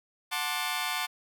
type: chord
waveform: 15% pulse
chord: D dominant seventh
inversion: first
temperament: just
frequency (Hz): 734.2 / 881 / 1057.2 / 1174.7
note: F#5 / A5 / C6 / D6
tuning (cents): -14 / +2 / +18 / 0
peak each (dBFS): -29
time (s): 0.31-1.07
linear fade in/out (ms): 20
effects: none